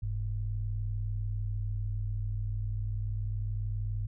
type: tone pair together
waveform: sine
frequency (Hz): 43.55 / 103.83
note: F1 / G#2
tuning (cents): -4 / 0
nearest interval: octave + minor third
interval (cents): 1504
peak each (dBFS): -34 / -32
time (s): 0.02-4.07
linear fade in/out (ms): 10
effects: none